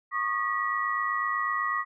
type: tone cluster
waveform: sine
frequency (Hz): 1106 / 1214 / 1924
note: C#6 / D#6 / B6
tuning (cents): -4 / -43 / -46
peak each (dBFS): -30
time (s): 0.11-1.85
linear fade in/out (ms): 50
effects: none